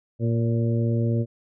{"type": "harmonic tone with a mistuned harmonic", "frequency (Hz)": 116.2, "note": "A#2", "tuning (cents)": -5, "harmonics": [1, 2, 3, 4, 5], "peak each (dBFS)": [-21, -27, -31, -33, -35], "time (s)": [0.19, 1.26], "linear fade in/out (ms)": 50, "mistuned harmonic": 5, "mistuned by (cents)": -26, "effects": []}